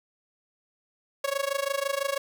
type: tone with amplitude modulation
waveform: sawtooth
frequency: 554.4 Hz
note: C#5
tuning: in tune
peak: -19 dBFS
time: 1.24-2.18 s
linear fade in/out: 5 ms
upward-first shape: sine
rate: 26 Hz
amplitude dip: 90%
effects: none